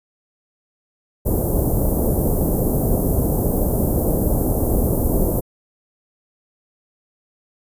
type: band-stop noise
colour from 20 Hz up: pink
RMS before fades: -18 dBFS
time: 1.25-5.41 s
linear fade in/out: 20 ms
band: 630 to 13000 Hz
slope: 24 dB/octave
effects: resampled to 32000 Hz